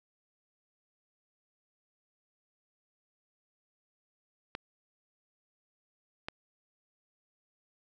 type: clicks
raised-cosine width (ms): 0.3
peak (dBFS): -20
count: 2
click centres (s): 4.551 / 6.285
effects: none